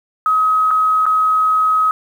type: tone with dropouts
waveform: sine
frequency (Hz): 1270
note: D#6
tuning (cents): +35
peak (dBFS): -11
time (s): 0.26-1.91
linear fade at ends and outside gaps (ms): 1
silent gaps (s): 0.707-0.711 / 1.056-1.064
effects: 7-bit